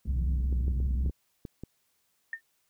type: low-pass noise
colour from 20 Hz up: white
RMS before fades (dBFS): -38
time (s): 0.05-1.09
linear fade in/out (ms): 5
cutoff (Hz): 190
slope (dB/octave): 24
type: tone with vibrato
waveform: sine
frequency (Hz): 64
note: C2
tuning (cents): -38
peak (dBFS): -25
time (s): 0.07-1.11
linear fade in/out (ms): 20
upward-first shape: square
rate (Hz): 5.4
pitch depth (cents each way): 51
type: clicks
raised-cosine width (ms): 3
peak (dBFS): -26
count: 7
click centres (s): 0.527 / 0.681 / 0.802 / 1.061 / 1.097 / 1.452 / 1.636
type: tone with exponential decay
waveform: sine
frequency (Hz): 1817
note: A#6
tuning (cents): -45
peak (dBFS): -28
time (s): 2.33-2.41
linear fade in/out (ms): 2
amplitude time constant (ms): 17
effects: white hiss -73 dBFS RMS until 2.69 s